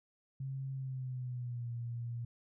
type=tone with pitch glide; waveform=sine; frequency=134.4 to 118.36 Hz; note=C3 to A#2; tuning=+47 to +27 cents; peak=-37 dBFS; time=0.4-2.25 s; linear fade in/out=5 ms; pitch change=-220 cents; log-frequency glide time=0.72-1.7 s; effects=none